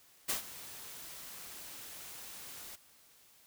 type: noise with ADSR envelope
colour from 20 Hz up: white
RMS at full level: -32 dBFS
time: 0.28-2.76 s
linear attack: 17 ms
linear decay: 120 ms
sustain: -16 dB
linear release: 12 ms
effects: white hiss -63 dBFS RMS until 3.46 s